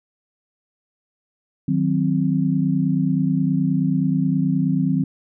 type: chord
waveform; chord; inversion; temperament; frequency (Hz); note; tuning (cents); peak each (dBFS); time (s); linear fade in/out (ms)
sine; C diminished; first; equal; 155.56 / 185 / 261.6; Eb3 / Gb3 / C4; 0 / 0 / 0; -21; 1.68-5.04; 5
effects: none